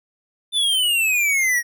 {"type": "exponential sweep", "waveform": "square", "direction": "down", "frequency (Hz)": [3564, 1872], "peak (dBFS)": -17, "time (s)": [0.52, 1.63], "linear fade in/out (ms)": 50, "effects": []}